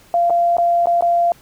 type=tone with dropouts; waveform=sine; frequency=690 Hz; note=F5; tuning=21 cents flat; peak=-12 dBFS; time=0.14-1.32 s; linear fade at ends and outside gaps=1 ms; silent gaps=0.298-0.304 / 0.569-0.583 / 0.858-0.87 / 1.009-1.023 s; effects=pink hiss -49 dBFS RMS until 1.41 s